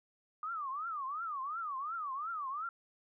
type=tone with vibrato; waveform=sine; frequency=1200 Hz; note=D6; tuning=37 cents sharp; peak=-36 dBFS; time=0.43-2.69 s; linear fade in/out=2 ms; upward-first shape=triangle; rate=2.8 Hz; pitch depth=270 cents each way; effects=none